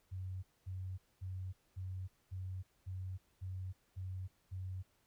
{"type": "tone bursts", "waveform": "sine", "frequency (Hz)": 93.2, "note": "F#2", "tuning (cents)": 13, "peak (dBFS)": -40, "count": 9, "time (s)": [0.11, 4.83], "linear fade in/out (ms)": 20, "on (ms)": 320, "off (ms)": 230, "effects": ["pink hiss -75 dBFS RMS until 5.06 s"]}